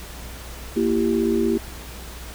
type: chord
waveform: sine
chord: E diminished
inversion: second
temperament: equal with one note detuned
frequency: 233.1 / 335.4 / 392 Hz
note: Bb3 / E4 / G4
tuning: 0 / +30 / 0 cents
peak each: -22 dBFS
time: 0.76-1.58 s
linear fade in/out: 10 ms
effects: added 60 Hz sine -37 dBFS peak until 2.34 s + pink hiss -39 dBFS RMS until 2.34 s